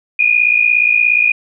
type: tone pair together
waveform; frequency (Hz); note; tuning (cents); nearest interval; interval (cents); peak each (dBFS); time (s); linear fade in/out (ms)
sine; 2424 / 2481; D#7 / D#7; -46 / -6; unison; 40; -12; 0.19-1.32; 5
effects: none